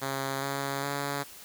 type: tone with pitch steps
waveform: 5% pulse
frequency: 136.1 / 138.72 / 141.39 Hz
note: C#3 / C#3 / C#3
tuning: -31 / +2 / +35 cents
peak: -19 dBFS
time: 0.01-1.24 s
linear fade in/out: 20 ms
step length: 410 ms
effects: white hiss -48 dBFS RMS until 1.44 s